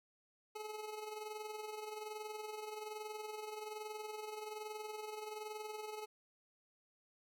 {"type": "tone with amplitude modulation", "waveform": "25% pulse", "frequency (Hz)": 427.7, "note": "A4", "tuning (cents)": -49, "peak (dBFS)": -38, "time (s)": [0.55, 6.06], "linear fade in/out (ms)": 10, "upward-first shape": "sine", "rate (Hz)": 21.2, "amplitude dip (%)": 55, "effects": []}